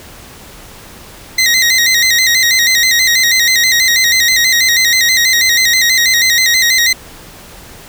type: tone with vibrato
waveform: 20% pulse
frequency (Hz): 1967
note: B6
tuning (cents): -7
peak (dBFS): -3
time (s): 1.38-6.93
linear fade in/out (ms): 5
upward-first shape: square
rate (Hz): 6.2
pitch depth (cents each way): 75
effects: pink hiss -35 dBFS RMS until 7.88 s